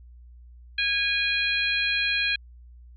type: harmonic tone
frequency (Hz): 821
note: G#5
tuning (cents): -20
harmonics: 2 / 3 / 4 / 5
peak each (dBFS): -28 / -25 / -30 / -30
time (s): 0.78-2.36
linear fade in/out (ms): 5
effects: added 60 Hz sine -45 dBFS peak until 2.96 s